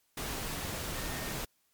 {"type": "tone in noise", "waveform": "sine", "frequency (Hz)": 1834, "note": "A#6", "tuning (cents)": -29, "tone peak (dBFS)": -47, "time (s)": [0.95, 1.32], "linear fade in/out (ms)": 5, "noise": "pink", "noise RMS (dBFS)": -37, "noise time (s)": [0.17, 1.45], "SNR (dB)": -13, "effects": ["white hiss -73 dBFS RMS until 1.73 s", "MP3 96 kbps"]}